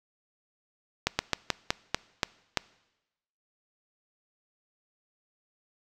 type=slowing click train; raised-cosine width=0.2 ms; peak=-6 dBFS; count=8; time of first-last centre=1.07-2.573 s; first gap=120 ms; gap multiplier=1.19; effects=noise-tail reverb RT60 1.0 s tail -22 dB re dry